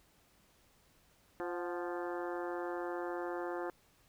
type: harmonic tone with a mistuned harmonic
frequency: 174.61 Hz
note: F3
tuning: in tune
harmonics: 2 / 3 / 4 / 5 / 6 / 7 / 8 / 9 / 10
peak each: -39 / -43 / -45 / -47 / -49 / -50 / -51 / -52 / -53 dBFS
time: 1.4-3.7 s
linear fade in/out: 0 ms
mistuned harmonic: 4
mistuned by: +59 cents
effects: pink hiss -68 dBFS RMS until 4.08 s